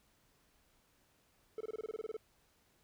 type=tone bursts; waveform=triangle; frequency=437.8 Hz; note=A4; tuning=9 cents flat; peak=-36 dBFS; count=12; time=1.58-2.167 s; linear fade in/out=2 ms; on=26 ms; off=25 ms; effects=pink hiss -72 dBFS RMS until 2.83 s